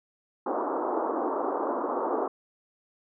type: band-pass noise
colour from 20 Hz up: pink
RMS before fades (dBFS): -29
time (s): 0.46-2.28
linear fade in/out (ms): 5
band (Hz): 280 to 1200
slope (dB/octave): 48
effects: none